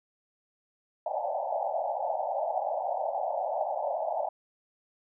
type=band-pass noise; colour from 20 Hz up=pink; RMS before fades=-31 dBFS; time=1.06-4.29 s; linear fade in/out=5 ms; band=570 to 870 Hz; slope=96 dB/octave; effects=none